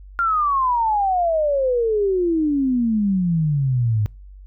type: exponential sweep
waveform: sine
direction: down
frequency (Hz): 1403 to 102.6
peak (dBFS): -16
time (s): 0.19-4.06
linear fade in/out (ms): 0
effects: noise-tail reverb RT60 0.3 s tail -26 dB re dry + added 48 Hz sine -38 dBFS peak until 4.46 s